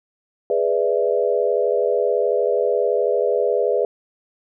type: chord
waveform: sine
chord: E dominant seventh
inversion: first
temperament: equal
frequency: 415.3 / 493.9 / 587.3 / 659.3 Hz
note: G#4 / B4 / D5 / E5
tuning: 0 / 0 / 0 / 0 cents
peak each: -21 / -20 / -23 / -25 dBFS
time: 0.5-3.85 s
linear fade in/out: 2 ms
effects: none